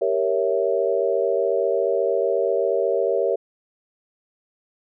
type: chord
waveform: sine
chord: G diminished seventh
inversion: none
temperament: equal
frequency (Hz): 392 / 466.2 / 554.4 / 659.3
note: G4 / Bb4 / Db5 / Fb5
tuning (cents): 0 / 0 / 0 / 0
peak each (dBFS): -24 / -23 / -23 / -26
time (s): 0.01-3.36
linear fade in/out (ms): 10
effects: none